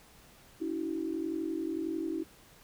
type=tone cluster; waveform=sine; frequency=283.1 / 324.9 / 376.1 Hz; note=C#4 / E4 / F#4; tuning=+37 / -25 / +28 cents; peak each=-39 / -33 / -39 dBFS; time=0.6-2.24 s; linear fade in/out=20 ms; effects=pink hiss -58 dBFS RMS until 2.63 s